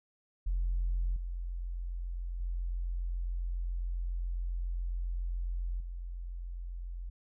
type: tone with level steps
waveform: sine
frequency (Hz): 43.65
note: F1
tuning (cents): 0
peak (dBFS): -27 / -34 / -31 / -37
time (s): 0.46-7.1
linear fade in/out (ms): 10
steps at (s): 1.16 / 2.4 / 5.8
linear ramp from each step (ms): 5
effects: tanh soft clip ceiling -24 dBFS